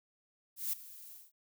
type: noise with ADSR envelope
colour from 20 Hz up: violet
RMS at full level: -33 dBFS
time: 0.56-1.32 s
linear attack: 170 ms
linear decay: 7 ms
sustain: -18 dB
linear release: 180 ms
effects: none